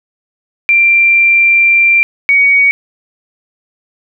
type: tone pair in turn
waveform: sine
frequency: 2365 / 2247 Hz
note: D7 / C#7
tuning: +12 / +23 cents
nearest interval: minor second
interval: 89 cents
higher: first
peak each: -5 dBFS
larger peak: neither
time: 0.69-2.03 / 2.29-2.71 s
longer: first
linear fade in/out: 0 ms
effects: none